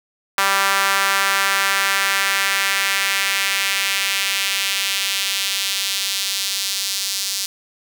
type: tone with high-pass filter sweep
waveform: sawtooth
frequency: 196 Hz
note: G3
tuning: in tune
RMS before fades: -20 dBFS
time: 0.38-7.46 s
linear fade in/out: 2 ms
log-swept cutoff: 1200 to 4700 Hz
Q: 1.5
effects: none